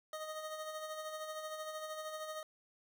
25% pulse tone with tremolo, 622.3 Hz, D#5, in tune, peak -36 dBFS, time 0.13-2.43 s, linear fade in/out 2 ms, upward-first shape sine, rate 13 Hz, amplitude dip 45%, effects none

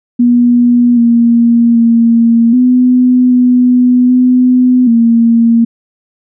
sine tone with pitch steps, 241.8 / 234.4 / 231.4 / 250.6 / 248.4 / 251.4 / 231.2 Hz, B3 / A#3 / A#3 / B3 / B3 / B3 / A#3, -36 / +10 / -13 / +25 / +10 / +31 / -14 cents, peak -4 dBFS, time 0.19-5.65 s, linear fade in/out 10 ms, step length 780 ms, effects none

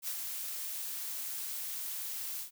blue noise with ADSR envelope, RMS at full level -35 dBFS, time 0.02-2.51 s, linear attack 61 ms, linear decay 62 ms, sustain -4 dB, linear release 110 ms, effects none

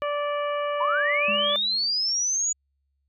harmonic tone, 583 Hz, D5, 13 cents flat, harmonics 1 / 2 / 3 / 4 / 5, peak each -26 / -29 / -38 / -39 / -40 dBFS, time 0.02-1.56 s, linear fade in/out 0 ms
sine linear sweep, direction up, 932.3 to 6910 Hz, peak -22 dBFS, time 0.8-2.53 s, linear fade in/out 10 ms
sine tone with exponential decay, 207.7 Hz, G#3, in tune, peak -30 dBFS, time 1.28-2.11 s, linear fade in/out 5 ms, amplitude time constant 180 ms
effects added 69 Hz sine -70 dBFS peak until 3.08 s

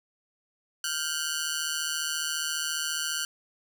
10% pulse ring-modulated tone, 1480 Hz, F#6, in tune, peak -17 dBFS, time 0.84-3.25 s, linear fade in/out 2 ms, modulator 77.3 Hz, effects none

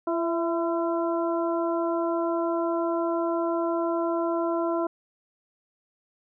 harmonic tone with a mistuned harmonic, 338.2 Hz, E4, 44 cents sharp, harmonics 1 / 2 / 3 / 4, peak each -26 / -28 / -32 / -36 dBFS, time 0.07-4.87 s, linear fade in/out 5 ms, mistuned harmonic 2, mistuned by -32 cents, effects none

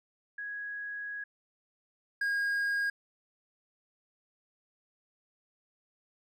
sine / triangle tone pair in turn, 1661.2 / 1630.8 Hz, G#6 / G#6, 0 / -32 cents, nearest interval unison, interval 32 cents, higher first, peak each -36 / -26 dBFS, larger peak second, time 0.38-1.24 / 2.21-2.9 s, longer first, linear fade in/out 5 ms, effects none

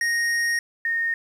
square / sine tone pair in turn, 1864.7 / 1842.2 Hz, A#6 / A#6, 0 / -21 cents, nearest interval unison, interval 21 cents, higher first, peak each -21 dBFS, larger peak neither, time 0.01-0.59 / 0.85-1.14 s, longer first, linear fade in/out 2 ms, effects low-pass 10000 Hz 12 dB/octave + 9-bit

